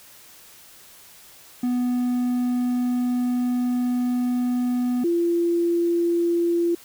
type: tone pair in turn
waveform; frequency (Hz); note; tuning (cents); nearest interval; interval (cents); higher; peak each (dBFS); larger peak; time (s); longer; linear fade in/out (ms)
triangle / sine; 246.9 / 342.1; B3 / F4; 0 / -36; tritone; 564; second; -18; neither; 1.63-5.04 / 5.04-6.75; first; 5
effects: white hiss -48 dBFS RMS until 6.84 s